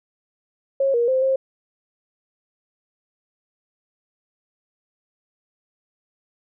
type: tone with pitch steps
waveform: sine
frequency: 544 / 473.6 / 521 / 532 Hz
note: C#5 / A#4 / C5 / C5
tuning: -33 / +27 / -7 / +29 cents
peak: -16 dBFS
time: 0.8-1.36 s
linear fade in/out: 5 ms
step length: 140 ms
effects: none